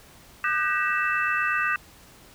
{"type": "tone cluster", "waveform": "sine", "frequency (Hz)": [1209, 1509, 1597, 1916, 2641], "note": ["D6", "F#6", "G6", "A#6", "E7"], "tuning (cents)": [50, 34, 32, 47, 3], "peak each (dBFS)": [-27, -27, -32, -29, -29], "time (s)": [0.44, 1.76], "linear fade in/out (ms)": 2, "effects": ["pink hiss -51 dBFS RMS until 2.34 s"]}